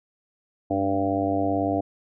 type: harmonic tone with a mistuned harmonic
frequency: 98 Hz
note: G2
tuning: in tune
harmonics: 1 / 2 / 3 / 4 / 5 / 6 / 7 / 8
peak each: -32 / -37 / -25 / -36 / -31 / -32 / -26 / -34 dBFS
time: 0.7-1.81 s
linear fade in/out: 10 ms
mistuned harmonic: 2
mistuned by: +87 cents
effects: none